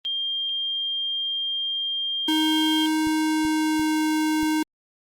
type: tone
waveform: sine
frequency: 3199 Hz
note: G7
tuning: 34 cents sharp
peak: -24 dBFS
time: 0.05-2.86 s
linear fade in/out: 0 ms
type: tone with pitch glide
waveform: square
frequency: 312.7 to 310.5 Hz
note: D#4 to D#4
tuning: +9 to -3 cents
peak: -21 dBFS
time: 2.28-4.63 s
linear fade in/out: 5 ms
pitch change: -12 cents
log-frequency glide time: 2.98-4 s
type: clicks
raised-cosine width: 5 ms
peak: -27 dBFS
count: 4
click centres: 3.071 / 3.451 / 3.796 / 4.431 s
effects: Opus 24 kbps